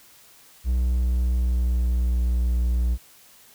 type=tone with pitch glide; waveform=triangle; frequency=61.74 to 60.16 Hz; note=B1 to B1; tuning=0 to -45 cents; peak=-17 dBFS; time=0.64-2.98 s; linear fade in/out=50 ms; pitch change=-45 cents; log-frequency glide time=0.89-2.49 s; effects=white hiss -52 dBFS RMS until 3.54 s